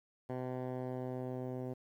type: tone with low-pass filter sweep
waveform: 10% pulse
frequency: 127.5 Hz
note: C3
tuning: 44 cents flat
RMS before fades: -40 dBFS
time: 0.29-1.74 s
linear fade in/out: 10 ms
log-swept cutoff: 1100 to 530 Hz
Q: 0.72
effects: 11-bit